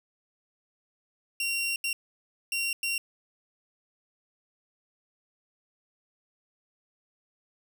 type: tone bursts at uneven times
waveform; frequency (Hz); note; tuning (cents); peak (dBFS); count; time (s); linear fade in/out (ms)
sawtooth; 2751; F7; -27; -24; 4; 1.4-1.76 / 1.84-1.93 / 2.52-2.73 / 2.83-2.98; 2
effects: none